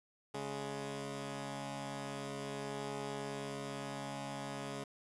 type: tone pair together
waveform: 10% pulse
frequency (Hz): 139.4 / 208.9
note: C#3 / G#3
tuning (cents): +10 / +10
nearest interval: perfect fifth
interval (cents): 700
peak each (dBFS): -34 / -36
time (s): 0.34-4.84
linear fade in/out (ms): 5
effects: resampled to 24000 Hz + 10-bit